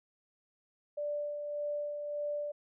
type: tone with tremolo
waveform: sine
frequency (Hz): 587.3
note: D5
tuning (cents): 0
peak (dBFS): -32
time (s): 0.97-2.52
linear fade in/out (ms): 10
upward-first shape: sine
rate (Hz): 1.7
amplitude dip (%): 40
effects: none